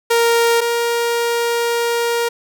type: tone pair in turn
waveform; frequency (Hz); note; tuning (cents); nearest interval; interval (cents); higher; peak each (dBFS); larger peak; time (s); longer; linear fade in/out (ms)
sawtooth; 466.2 / 470; A#4 / A#4; 0 / +14; unison; 14; second; -8 / -12; first; 0.1-0.61 / 0.61-2.29; second; 10
effects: none